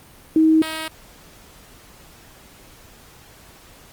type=tone pair in turn; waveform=sine / 5% pulse; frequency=317.3 / 317.3 Hz; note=D#4 / D#4; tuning=+34 / +34 cents; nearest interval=unison; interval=0 cents; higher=neither; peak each=-11 / -15 dBFS; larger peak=first; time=0.36-0.62 / 0.62-0.88 s; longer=neither; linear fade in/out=2 ms; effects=pink hiss -47 dBFS RMS until 3.92 s + Opus 32 kbps